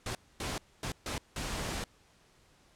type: noise bursts at uneven times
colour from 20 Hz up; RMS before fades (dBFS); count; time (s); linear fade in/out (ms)
pink; -36; 5; 0.06-0.15 / 0.4-0.58 / 0.83-0.92 / 1.06-1.18 / 1.36-1.84; 2
effects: pink hiss -64 dBFS RMS until 2.75 s + low-pass 9000 Hz 12 dB/octave